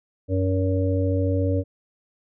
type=harmonic tone; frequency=94.1 Hz; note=F#2; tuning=30 cents sharp; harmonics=1 / 3 / 5 / 6; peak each=-21 / -26 / -28 / -29 dBFS; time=0.28-1.64 s; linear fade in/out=50 ms; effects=none